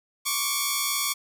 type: tone pair together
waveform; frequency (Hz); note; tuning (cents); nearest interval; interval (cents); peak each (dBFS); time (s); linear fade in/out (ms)
5% pulse; 1095.7 / 1160; C#6 / D6; -20 / -22; minor second; 98; -15; 0.25-1.14; 20
effects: none